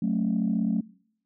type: chord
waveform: sine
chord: F# minor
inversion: none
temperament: equal with one note detuned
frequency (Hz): 185 / 220 / 272.4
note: F#3 / A3 / C#4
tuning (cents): 0 / 0 / -30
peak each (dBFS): -26 / -25 / -30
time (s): 0.02-0.81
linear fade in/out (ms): 5
effects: noise-tail reverb RT60 0.7 s tail -25 dB re dry + tanh soft clip ceiling -16 dBFS